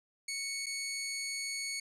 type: tone with dropouts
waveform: 15% pulse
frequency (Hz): 2217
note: C#7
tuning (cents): 0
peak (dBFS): -29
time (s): 0.28-1.8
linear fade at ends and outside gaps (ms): 5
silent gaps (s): 0.66-0.665
effects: low-pass 12000 Hz 12 dB/octave